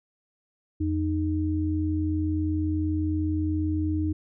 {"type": "tone pair together", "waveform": "sine", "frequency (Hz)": [86, 308.8], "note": ["F2", "D#4"], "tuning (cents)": [-26, -13], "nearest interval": "octave + minor seventh", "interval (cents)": 2213, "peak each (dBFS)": -26, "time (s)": [0.8, 4.13], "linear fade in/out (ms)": 10, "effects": []}